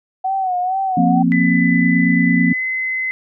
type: tone with vibrato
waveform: sine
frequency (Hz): 746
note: F#5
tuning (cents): +14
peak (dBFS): -16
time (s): 0.24-1.23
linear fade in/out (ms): 10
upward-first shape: sine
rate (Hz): 2.2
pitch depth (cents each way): 70
type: chord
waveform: sine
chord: F suspended fourth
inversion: none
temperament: just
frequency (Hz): 174.61 / 232.8 / 261.9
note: F3 / Bb3 / C4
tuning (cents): 0 / -2 / +2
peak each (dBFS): -16 / -17 / -16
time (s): 0.97-2.53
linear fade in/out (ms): 5
type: tone with pitch glide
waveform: sine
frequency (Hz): 2002 to 2044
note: B6 to C7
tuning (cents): +23 to -41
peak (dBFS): -18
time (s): 1.32-3.11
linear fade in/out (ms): 0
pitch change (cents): +36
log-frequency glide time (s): 2.5-2.63
effects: none